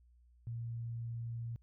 sine tone, 116.54 Hz, A#2, in tune, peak -38 dBFS, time 0.47-1.56 s, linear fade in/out 0 ms, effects added 60 Hz sine -62 dBFS peak until 1.62 s

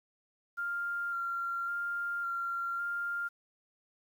sine tone with vibrato, 1389 Hz, F6, 10 cents flat, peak -32 dBFS, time 0.57-3.29 s, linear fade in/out 20 ms, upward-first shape square, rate 0.9 Hz, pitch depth 12 cents each way, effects 10-bit

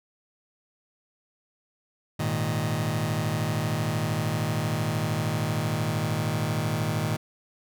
sawtooth chord, Ab suspended second, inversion none, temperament just, 103.83 / 116.8 / 155.74 Hz, Ab2 / Bb2 / Eb3, 0 / +4 / +2 cents, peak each -27 / -25 / -24 dBFS, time 2.19-7.17 s, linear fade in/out 10 ms, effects none

